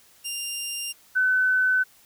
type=tone pair in turn; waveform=15% pulse / sine; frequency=2794 / 1512 Hz; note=F7 / F#6; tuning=0 / +37 cents; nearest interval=major seventh; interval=1063 cents; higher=first; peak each=-22 / -18 dBFS; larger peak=second; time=0.24-0.93 / 1.15-1.84 s; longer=neither; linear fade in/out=20 ms; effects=white hiss -56 dBFS RMS until 2.05 s